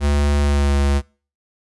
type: tone with pitch glide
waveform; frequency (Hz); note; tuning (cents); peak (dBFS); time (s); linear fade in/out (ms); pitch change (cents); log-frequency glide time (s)
square; 72.1 to 70.29; D2 to C#2; -31 to +25; -15; 0-1.02; 50; -44; 0.4-0.76
effects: noise-tail reverb RT60 0.4 s tail -25 dB re dry + resampled to 24000 Hz